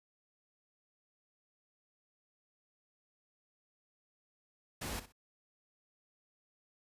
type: noise with echo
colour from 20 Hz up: pink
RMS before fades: -40 dBFS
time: 4.81-5 s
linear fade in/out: 10 ms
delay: 62 ms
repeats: 2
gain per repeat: -13 dB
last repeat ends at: 5.124 s
effects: resampled to 32000 Hz